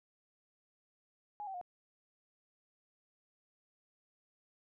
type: tone with pitch steps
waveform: sine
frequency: 831 / 770.9 / 715.1 Hz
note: G#5 / G5 / F5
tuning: +1 / -29 / +41 cents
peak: -40 dBFS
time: 1.4-1.613 s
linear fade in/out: 0 ms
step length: 71 ms
effects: none